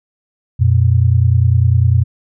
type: tone pair together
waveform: sine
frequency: 90.01 / 120 Hz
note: F#2 / B2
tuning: -47 / -49 cents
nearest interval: perfect fourth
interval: 498 cents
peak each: -11 dBFS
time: 0.59-2.04 s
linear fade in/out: 20 ms
effects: none